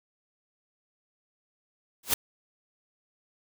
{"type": "noise with exponential growth", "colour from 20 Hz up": "white", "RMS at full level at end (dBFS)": -18, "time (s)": [2.03, 2.14], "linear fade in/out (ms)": 5, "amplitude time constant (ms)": 22, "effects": []}